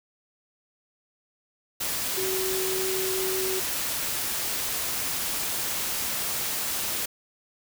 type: tone in noise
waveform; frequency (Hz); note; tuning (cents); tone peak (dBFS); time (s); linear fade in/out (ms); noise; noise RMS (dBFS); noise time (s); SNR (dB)
sine; 377.3; F#4; +34; -28; 2.17-3.6; 10; white; -29; 1.8-7.06; -2
effects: none